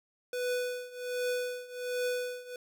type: tone with tremolo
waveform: square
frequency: 495.5 Hz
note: B4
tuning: 6 cents sharp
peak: -29 dBFS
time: 0.33-2.56 s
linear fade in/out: 2 ms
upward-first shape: triangle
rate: 1.3 Hz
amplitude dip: 90%
effects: none